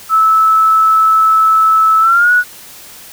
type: tone with pitch glide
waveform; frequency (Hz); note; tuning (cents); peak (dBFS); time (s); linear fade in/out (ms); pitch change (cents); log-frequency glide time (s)
sine; 1306 to 1465.9; E6 to F#6; -17 to -17; -6; 0.09-2.44; 50; +200; 2-2.32
effects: white hiss -35 dBFS RMS until 3.12 s